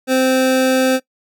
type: tone pair together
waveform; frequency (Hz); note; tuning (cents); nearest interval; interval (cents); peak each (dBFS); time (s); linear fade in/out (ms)
square; 260 / 520; C4 / C5; -11 / -11; octave; 1200; -16; 0.07-1; 50
effects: noise-tail reverb RT60 0.1 s tail -20 dB re dry